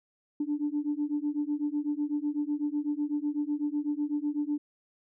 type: beating tone pair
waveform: sine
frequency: 290.4 / 298.4 Hz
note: D4 / D4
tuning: -19 / +28 cents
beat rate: 8 Hz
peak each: -30 dBFS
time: 0.4-4.58 s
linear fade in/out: 5 ms
effects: tanh soft clip ceiling -21 dBFS